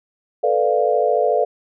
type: chord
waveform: sine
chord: B half-diminished seventh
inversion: third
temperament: equal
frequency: 440 / 493.9 / 587.3 / 698.5 Hz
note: A4 / B4 / D5 / F5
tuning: 0 / 0 / 0 / 0 cents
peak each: -20 dBFS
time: 0.43-1.45 s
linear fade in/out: 10 ms
effects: none